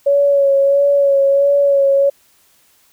sine tone with vibrato, 559 Hz, C#5, 14 cents sharp, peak -9 dBFS, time 0.06-2.1 s, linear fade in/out 10 ms, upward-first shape sine, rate 1.5 Hz, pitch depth 26 cents each way, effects white hiss -54 dBFS RMS until 2.92 s

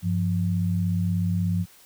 sine tone pair together, 98 / 174.62 Hz, G2 / F3, 0 / 0 cents, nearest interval minor seventh, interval 1000 cents, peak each -24 dBFS, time 0.02-1.66 s, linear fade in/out 50 ms, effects white hiss -53 dBFS RMS until 1.85 s

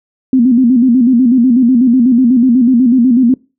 sine tone with vibrato, 246.9 Hz, B3, in tune, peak -5 dBFS, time 0.33-3.34 s, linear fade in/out 2 ms, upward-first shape square, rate 8.1 Hz, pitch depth 96 cents each way, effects noise-tail reverb RT60 0.3 s tail -24 dB re dry

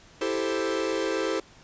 45% pulse chord, A minor seventh, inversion second, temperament equal, 329.6 / 392 / 440 / 523.3 Hz, E4 / G4 / A4 / C5, 0 / 0 / 0 / 0 cents, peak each -31 dBFS, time 0.21-1.4 s, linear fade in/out 5 ms, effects pink hiss -53 dBFS RMS until 1.63 s + resampled to 16000 Hz

